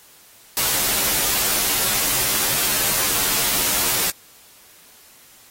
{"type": "noise with comb filter", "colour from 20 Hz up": "white", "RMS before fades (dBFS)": -20, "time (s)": [0.57, 4.1], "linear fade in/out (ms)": 0, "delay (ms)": 12, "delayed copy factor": -0.95, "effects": ["white hiss -49 dBFS RMS until 5.5 s", "AAC 48 kbps"]}